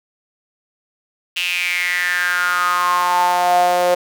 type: tone with high-pass filter sweep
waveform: sawtooth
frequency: 178 Hz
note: F3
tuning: 33 cents sharp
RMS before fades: -17 dBFS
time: 1.36-3.95 s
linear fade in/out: 10 ms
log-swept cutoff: 2800 to 560 Hz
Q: 7.5
effects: none